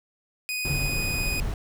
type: tone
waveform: sawtooth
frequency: 2489 Hz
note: D#7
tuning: in tune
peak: -24 dBFS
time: 0.49-1.4 s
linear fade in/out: 0 ms
type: noise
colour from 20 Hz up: brown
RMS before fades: -29 dBFS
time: 0.65-1.54 s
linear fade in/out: 2 ms
type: tone with exponential decay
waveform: sine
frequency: 140.5 Hz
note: C#3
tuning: 24 cents sharp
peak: -24 dBFS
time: 0.7-1.44 s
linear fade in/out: 0 ms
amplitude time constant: 160 ms
effects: none